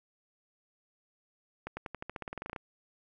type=accelerating click train; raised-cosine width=0.5 ms; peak=-23 dBFS; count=16; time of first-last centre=1.67-2.562 s; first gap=100 ms; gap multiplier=0.92; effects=none